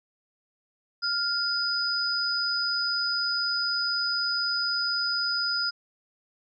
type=tone pair together; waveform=sine; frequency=1398 / 4982 Hz; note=F6 / D#8; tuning=+1 / +1 cents; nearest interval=octave + minor seventh; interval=2200 cents; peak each=-29 / -26 dBFS; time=1.02-5.71 s; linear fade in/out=20 ms; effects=none